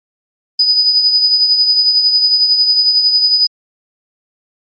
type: tone with tremolo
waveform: sine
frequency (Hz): 4978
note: D#8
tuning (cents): 0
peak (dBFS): -6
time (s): 0.59-3.47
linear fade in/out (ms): 5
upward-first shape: triangle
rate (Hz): 11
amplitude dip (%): 55
effects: Opus 32 kbps